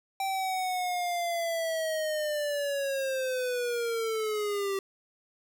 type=linear sweep; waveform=square; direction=down; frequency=780 to 387 Hz; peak=-29 dBFS; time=0.2-4.79 s; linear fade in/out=2 ms; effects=none